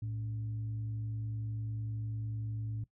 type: tone with frequency modulation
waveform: sine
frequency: 110 Hz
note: A2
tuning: in tune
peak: -35 dBFS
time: 0.02-2.84 s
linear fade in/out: 5 ms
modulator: 171 Hz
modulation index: 0.28
effects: noise-tail reverb RT60 0.1 s tail -18 dB re dry